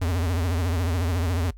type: tone with vibrato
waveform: square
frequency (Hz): 86.5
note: F2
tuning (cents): -16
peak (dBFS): -23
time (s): 0.01-1.51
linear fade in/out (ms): 10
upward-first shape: triangle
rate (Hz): 14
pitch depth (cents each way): 170
effects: noise-tail reverb RT60 0.1 s tail -20 dB re dry + added 47 Hz sine -40 dBFS peak until 1.57 s